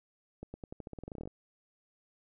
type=accelerating click train; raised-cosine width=2 ms; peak=-29 dBFS; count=17; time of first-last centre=0.43-1.275 s; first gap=110 ms; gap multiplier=0.89; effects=none